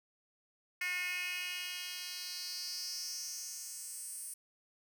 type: tone with high-pass filter sweep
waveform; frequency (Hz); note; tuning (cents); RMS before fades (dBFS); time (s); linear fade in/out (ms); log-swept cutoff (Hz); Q
10% pulse; 360.7; F#4; -44; -41; 0.81-4.34; 5; 2100 to 9400; 3.9
effects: none